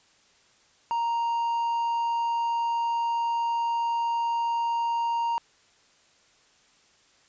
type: tone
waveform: triangle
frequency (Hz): 932.3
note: A#5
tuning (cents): 0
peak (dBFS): -22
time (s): 0.91-5.38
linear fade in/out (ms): 0
effects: white hiss -61 dBFS RMS until 7.28 s + resampled to 16000 Hz